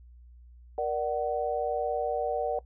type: tone cluster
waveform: sine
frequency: 471.7 / 592 / 750 Hz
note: A#4 / D5 / F#5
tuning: +20 / +14 / +23 cents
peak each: -31 dBFS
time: 0.78-2.59 s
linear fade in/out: 2 ms
effects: noise-tail reverb RT60 0.1 s tail -19 dB re dry + added 60 Hz sine -49 dBFS peak until 2.65 s